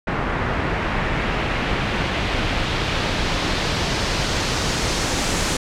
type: noise with low-pass filter sweep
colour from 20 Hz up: pink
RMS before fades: -22 dBFS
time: 0.07-5.57 s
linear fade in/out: 5 ms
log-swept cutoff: 1700 to 7500 Hz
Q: 1.2
effects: none